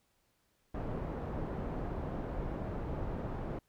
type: low-pass noise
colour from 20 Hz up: pink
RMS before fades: -38 dBFS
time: 0.74-3.59 s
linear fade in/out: 5 ms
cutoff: 780 Hz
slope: 12 dB/octave
effects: pink hiss -75 dBFS RMS until 3.68 s